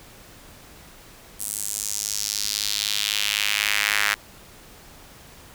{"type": "tone with high-pass filter sweep", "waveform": "sawtooth", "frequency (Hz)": 103.83, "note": "G#2", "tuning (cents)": 0, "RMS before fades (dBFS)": -25, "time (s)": [1.39, 4.15], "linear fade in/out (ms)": 20, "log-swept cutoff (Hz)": [9300, 1700], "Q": 2, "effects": ["pink hiss -47 dBFS RMS until 5.54 s"]}